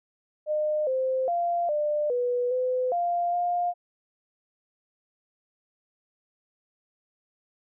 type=tone with pitch steps; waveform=sine; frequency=608 / 521 / 692 / 597 / 490.2 / 507 / 697 / 705 Hz; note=D#5 / C5 / F5 / D5 / B4 / B4 / F5 / F5; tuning=-40 / -7 / -16 / +28 / -13 / +45 / -4 / +16 cents; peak=-23 dBFS; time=0.46-3.74 s; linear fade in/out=50 ms; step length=410 ms; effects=none